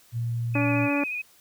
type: tone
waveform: sine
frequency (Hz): 117.3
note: A#2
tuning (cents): +11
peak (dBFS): -25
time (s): 0.12-0.89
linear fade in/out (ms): 50
type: tone with vibrato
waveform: sine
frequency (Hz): 2489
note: D#7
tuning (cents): 0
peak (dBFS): -28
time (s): 0.54-1.22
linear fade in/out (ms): 10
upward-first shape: sine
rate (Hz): 14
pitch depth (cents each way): 39
type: harmonic tone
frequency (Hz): 286.1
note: D4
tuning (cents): -45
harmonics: 1 / 2 / 3 / 4 / 5 / 6 / 7 / 8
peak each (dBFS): -24 / -30 / -34 / -36 / -38 / -40 / -41 / -42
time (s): 0.55-1.04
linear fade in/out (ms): 5
effects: white hiss -57 dBFS RMS until 1.4 s